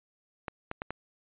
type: clicks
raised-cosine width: 0.5 ms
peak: -19 dBFS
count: 4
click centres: 0.482 / 0.714 / 0.819 / 0.906 s
effects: resampled to 8000 Hz